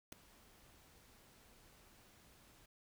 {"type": "noise with ADSR envelope", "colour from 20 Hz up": "pink", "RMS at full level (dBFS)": -43, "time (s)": [0.12, 2.66], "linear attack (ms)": 5, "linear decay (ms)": 4, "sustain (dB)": -22, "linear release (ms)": 6, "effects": []}